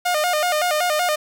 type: tone with vibrato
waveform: sawtooth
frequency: 659.3 Hz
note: E5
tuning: in tune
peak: -14 dBFS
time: 0.05-1.16 s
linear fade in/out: 10 ms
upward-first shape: square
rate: 5.3 Hz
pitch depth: 140 cents each way
effects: 7-bit